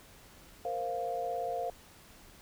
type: chord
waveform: sine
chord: Bb suspended second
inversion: none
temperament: equal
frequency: 466.2 / 523.3 / 698.5 Hz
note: Bb4 / C5 / F5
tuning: 0 / 0 / 0 cents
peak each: -39 / -38 / -34 dBFS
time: 0.65-1.7 s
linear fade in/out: 2 ms
effects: pink hiss -56 dBFS RMS until 2.41 s